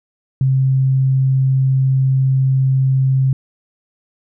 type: tone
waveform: sine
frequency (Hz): 132.8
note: C3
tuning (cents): +26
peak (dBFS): -11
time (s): 0.41-3.33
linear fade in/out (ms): 2
effects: none